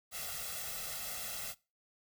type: noise with comb filter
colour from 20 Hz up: white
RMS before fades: -41 dBFS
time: 0.11-1.55 s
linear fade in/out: 50 ms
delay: 1.5 ms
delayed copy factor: +1
effects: noise-tail reverb RT60 0.3 s tail -22 dB re dry